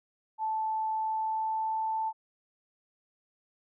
sine tone with pitch glide, 876 to 882.6 Hz, A5 to A5, -8 to +5 cents, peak -28 dBFS, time 0.38-2.13 s, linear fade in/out 50 ms, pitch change +13 cents, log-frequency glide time 0.91-1.97 s, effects none

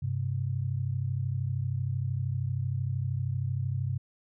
sine tone pair together, 98.7 / 131.63 Hz, G2 / C3, +12 / +11 cents, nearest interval perfect fourth, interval 499 cents, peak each -31 / -30 dBFS, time 0.02-3.98 s, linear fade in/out 10 ms, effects none

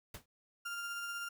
pink noise with exponential decay, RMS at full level -42 dBFS, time 0.14-0.26 s, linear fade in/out 5 ms, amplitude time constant 26 ms
35% pulse tone with tremolo, 1396.9 Hz, F6, in tune, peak -36 dBFS, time 0.65-1.29 s, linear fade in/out 10 ms, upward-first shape sine, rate 16 Hz, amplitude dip 25%
effects none

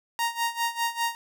sawtooth tone with tremolo, 932.3 Hz, A#5, in tune, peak -19 dBFS, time 0.19-1.15 s, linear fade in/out 0 ms, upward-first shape sine, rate 5 Hz, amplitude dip 85%, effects none

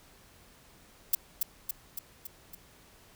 violet noise with echo, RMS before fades -23 dBFS, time 1.13-1.15 s, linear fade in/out 5 ms, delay 280 ms, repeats 5, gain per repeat -4 dB, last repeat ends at 2.55 s, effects pink hiss -58 dBFS RMS until 3.15 s

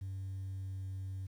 sine tone with pitch glide, 96.1 to 95.44 Hz, G2 to G2, -34 to -46 cents, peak -36 dBFS, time 0.01-1.27 s, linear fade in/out 10 ms, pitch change -12 cents, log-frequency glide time 0.15-0.87 s, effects tanh soft clip ceiling -37 dBFS + 11-bit

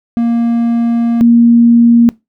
triangle / sine tone pair in turn, 233.8 / 234.8 Hz, A#3 / A#3, +5 / +13 cents, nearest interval unison, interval 8 cents, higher second, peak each -7 / -3 dBFS, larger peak second, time 0.17-1.21 / 1.21-2.09 s, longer first, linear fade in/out 0 ms, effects noise-tail reverb RT60 0.2 s tail -22 dB re dry

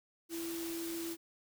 sine tone in noise, 333.9 Hz, E4, 22 cents sharp, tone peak -38 dBFS, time 0.29-1.17 s, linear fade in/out 50 ms, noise white, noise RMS -45 dBFS, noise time 0.29-1.17 s, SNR +4 dB, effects none

